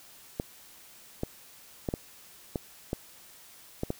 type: clicks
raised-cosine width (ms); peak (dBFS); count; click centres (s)
2; -16; 8; 0.399 / 1.234 / 1.888 / 1.939 / 2.558 / 2.931 / 3.834 / 3.904
effects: white hiss -53 dBFS RMS until 3.99 s